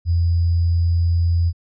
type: tone with sample-and-hold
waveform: sine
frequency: 85.2 Hz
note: F2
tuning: 42 cents flat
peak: -14 dBFS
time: 0.05-1.53 s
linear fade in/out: 50 ms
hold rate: 4900 Hz
effects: resampled to 16000 Hz